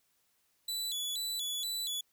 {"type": "tone with vibrato", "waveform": "sawtooth", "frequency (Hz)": 3684, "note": "A#7", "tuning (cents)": -21, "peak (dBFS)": -31, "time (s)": [0.68, 2.01], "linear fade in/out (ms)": 5, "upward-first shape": "square", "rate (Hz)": 2.1, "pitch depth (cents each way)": 130, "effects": ["white hiss -74 dBFS RMS until 2.12 s"]}